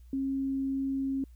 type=tone; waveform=sine; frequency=270.2 Hz; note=C#4; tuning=44 cents flat; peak=-28 dBFS; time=0.13-1.24 s; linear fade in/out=2 ms; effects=added 60 Hz sine -49 dBFS peak until 1.35 s + white hiss -72 dBFS RMS until 1.35 s